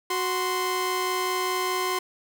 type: tone pair together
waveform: sawtooth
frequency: 369.3 / 1043 Hz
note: F#4 / C6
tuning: -3 / -6 cents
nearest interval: octave + tritone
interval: 1797 cents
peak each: -24 / -23 dBFS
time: 0.1-1.99 s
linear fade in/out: 5 ms
effects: none